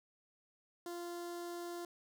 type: tone with notch filter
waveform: sawtooth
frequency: 346.8 Hz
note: F4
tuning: 12 cents flat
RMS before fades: -44 dBFS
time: 0.86-1.85 s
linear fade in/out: 2 ms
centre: 2400 Hz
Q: 1.2
effects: none